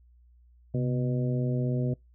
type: harmonic tone with a mistuned harmonic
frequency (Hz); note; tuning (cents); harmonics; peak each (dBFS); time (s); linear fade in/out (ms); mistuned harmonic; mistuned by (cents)
123.47; B2; 0; 1 / 2 / 3 / 4 / 5; -26 / -32 / -36 / -38 / -40; 0.74-1.94; 5; 1; +100
effects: noise-tail reverb RT60 0.2 s tail -26 dB re dry + added 60 Hz sine -55 dBFS peak until 2.14 s